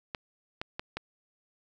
clicks, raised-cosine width 0.3 ms, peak -18 dBFS, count 4, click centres 0.148 / 0.615 / 0.795 / 0.97 s, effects none

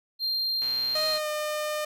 triangle tone, 4186 Hz, C8, in tune, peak -24 dBFS, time 0.19-1.2 s, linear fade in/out 50 ms
click train, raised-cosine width 0.2 ms, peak -25 dBFS, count 71, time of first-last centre 0.62-1.176 s, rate 126 Hz
sawtooth tone with pitch glide, 622.3 to 605.6 Hz, D#5 to D#5, 0 to -47 cents, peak -24 dBFS, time 0.95-1.85 s, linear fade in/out 5 ms, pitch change -47 cents, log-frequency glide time 1.11-1.28 s
effects none

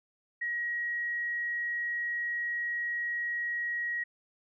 sine tone, 1900 Hz, A#6, 33 cents sharp, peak -30 dBFS, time 0.41-4.04 s, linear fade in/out 10 ms, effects none

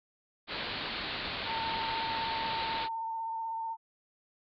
white low-pass noise, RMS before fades -37 dBFS, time 0.47-2.89 s, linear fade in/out 50 ms, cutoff 4500 Hz, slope 96 dB/octave
sine tone with vibrato, 903 Hz, A5, 45 cents sharp, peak -33 dBFS, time 1.45-3.77 s, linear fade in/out 50 ms, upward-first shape square, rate 16 Hz, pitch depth 17 cents each way
effects none

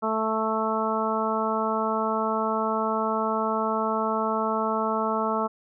harmonic tone, 220 Hz, A3, in tune, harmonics 1 / 2 / 3 / 4 / 5 / 6, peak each -30 / -30 / -30 / -30 / -30 / -30 dBFS, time 0.02-5.48 s, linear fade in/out 20 ms, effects none

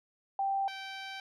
sine / 10% pulse tone pair in turn, 784 / 776.3 Hz, G5 / G5, 0 / -17 cents, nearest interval unison, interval 17 cents, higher first, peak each -28 / -31 dBFS, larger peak first, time 0.39-0.68 / 0.68-1.2 s, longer second, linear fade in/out 2 ms, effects low-pass 5000 Hz 12 dB/octave

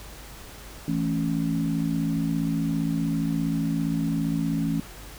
sine chord, A major, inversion second, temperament equal, 164.81 / 220 / 277.2 Hz, E3 / A3 / C#4, 0 / 0 / 0 cents, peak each -26 / -29 / -27 dBFS, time 0.88-4.8 s, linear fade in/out 2 ms, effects added 50 Hz sine -44 dBFS peak until 5.18 s + pink hiss -44 dBFS RMS until 5.18 s

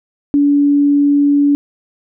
sine tone, 286.5 Hz, D4, 43 cents flat, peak -8 dBFS, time 0.34-1.55 s, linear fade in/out 0 ms, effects none

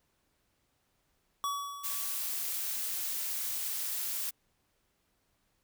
square tone with exponential decay, 1134 Hz, C#6, 39 cents sharp, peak -30 dBFS, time 1.44-2.55 s, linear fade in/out 0 ms, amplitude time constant 240 ms
blue noise, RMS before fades -35 dBFS, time 1.83-4.31 s, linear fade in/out 20 ms
effects pink hiss -75 dBFS RMS until 5.63 s

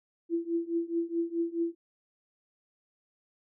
sine tone with tremolo, 336.4 Hz, E4, 35 cents sharp, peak -24 dBFS, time 0.29-1.75 s, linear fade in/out 50 ms, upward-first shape triangle, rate 4.7 Hz, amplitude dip 95%, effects none

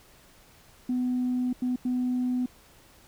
sine tone bursts at uneven times, 250 Hz, B3, 21 cents sharp, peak -23 dBFS, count 3, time 0.89-1.53 / 1.62-1.76 / 1.85-2.46 s, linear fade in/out 5 ms, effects tanh soft clip ceiling -21 dBFS + pink hiss -56 dBFS RMS until 3.07 s

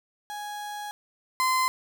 35% pulse tone pair in turn, 830.6 / 1032.1 Hz, G#5 / C6, 0 / -24 cents, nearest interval major third, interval 376 cents, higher second, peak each -32 / -20 dBFS, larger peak second, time 0.3-0.91 / 1.4-1.68 s, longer first, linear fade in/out 0 ms, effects none

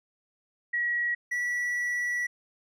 sine / triangle tone pair in turn, 1916 / 1947.2 Hz, A#6 / B6, +47 / -25 cents, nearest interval unison, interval 28 cents, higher second, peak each -25 dBFS, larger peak neither, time 0.73-1.15 / 1.31-2.27 s, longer second, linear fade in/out 10 ms, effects none

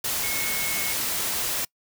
sine tone in noise, 2184 Hz, C#7, 26 cents flat, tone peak -31 dBFS, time 0.23-0.93 s, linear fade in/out 5 ms, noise white, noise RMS -27 dBFS, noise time 0.04-1.65 s, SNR -7 dB, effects noise-tail reverb RT60 0.1 s tail -25 dB re dry

